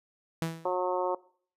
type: tone with exponential decay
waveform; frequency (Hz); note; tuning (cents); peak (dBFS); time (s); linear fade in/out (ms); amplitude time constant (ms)
sawtooth; 163.9; E3; -10; -23; 0.42-0.77; 0; 76
type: harmonic tone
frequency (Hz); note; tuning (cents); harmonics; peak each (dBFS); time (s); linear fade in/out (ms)
181.6; F#3; -32; 2 / 3 / 4 / 5 / 6 / 7; -33 / -30 / -36 / -32 / -37 / -44; 0.65-1.15; 5
effects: noise-tail reverb RT60 0.5 s tail -21 dB re dry + resampled to 32000 Hz